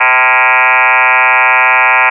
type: tone with frequency modulation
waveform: sine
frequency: 1649 Hz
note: G#6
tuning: 13 cents flat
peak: -5 dBFS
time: 0-2.1 s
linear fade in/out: 10 ms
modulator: 125 Hz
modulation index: 7
effects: none